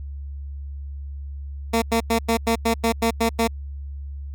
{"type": "tone bursts", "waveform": "15% pulse", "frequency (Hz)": 228.6, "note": "A#3", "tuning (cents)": -34, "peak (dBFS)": -11, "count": 10, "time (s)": [1.73, 3.477], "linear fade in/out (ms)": 10, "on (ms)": 91, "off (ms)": 93, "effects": ["added 70 Hz sine -30 dBFS peak until 4.34 s"]}